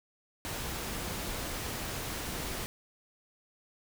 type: noise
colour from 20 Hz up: pink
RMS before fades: -37 dBFS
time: 0.45-2.66 s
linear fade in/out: 0 ms
effects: none